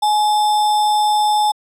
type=tone with sample-and-hold; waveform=sine; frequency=843 Hz; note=G#5; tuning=26 cents sharp; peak=-12 dBFS; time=0.02-1.52 s; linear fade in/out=10 ms; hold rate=4410 Hz; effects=low-pass 9000 Hz 12 dB/octave